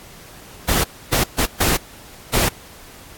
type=noise bursts at uneven times; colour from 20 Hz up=pink; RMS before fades=-17 dBFS; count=5; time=0.68-0.84 / 1.12-1.24 / 1.38-1.46 / 1.6-1.77 / 2.33-2.49 s; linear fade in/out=10 ms; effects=pink hiss -42 dBFS RMS until 3.17 s + AAC 64 kbps